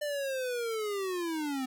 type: linear sweep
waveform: square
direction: down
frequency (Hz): 598 to 254.1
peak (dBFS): -32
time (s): 0.01-1.66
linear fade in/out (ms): 10
effects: none